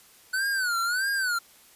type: tone with vibrato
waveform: square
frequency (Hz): 1486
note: F#6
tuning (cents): +7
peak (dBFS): -25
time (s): 0.33-1.39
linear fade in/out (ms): 10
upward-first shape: sine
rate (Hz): 1.6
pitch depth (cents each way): 150
effects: white hiss -55 dBFS RMS until 1.75 s + resampled to 32000 Hz